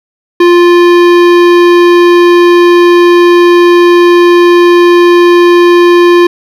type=tone with hard clipping; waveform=sine; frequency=349.2 Hz; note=F4; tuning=in tune; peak=-3 dBFS; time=0.4-6.27 s; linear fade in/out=5 ms; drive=17 dB; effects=none